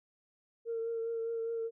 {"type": "tone with vibrato", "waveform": "sine", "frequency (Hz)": 457.9, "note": "A#4", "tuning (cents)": -31, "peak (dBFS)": -32, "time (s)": [0.65, 1.71], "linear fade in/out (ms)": 50, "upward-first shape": "triangle", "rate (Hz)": 4.9, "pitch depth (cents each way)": 24, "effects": ["tanh soft clip ceiling -28 dBFS"]}